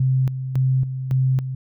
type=tone with tremolo; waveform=sine; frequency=130.81 Hz; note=C3; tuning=in tune; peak=-15 dBFS; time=0-1.55 s; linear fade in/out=5 ms; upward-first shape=square; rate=1.8 Hz; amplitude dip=65%; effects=none